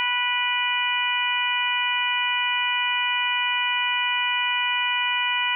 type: harmonic tone with a mistuned harmonic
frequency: 491.2 Hz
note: B4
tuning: 9 cents flat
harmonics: 2 / 3 / 4 / 5 / 6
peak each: -27 / -31 / -28 / -26 / -26 dBFS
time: 0-5.55 s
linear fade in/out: 0 ms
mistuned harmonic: 5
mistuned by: -16 cents
effects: none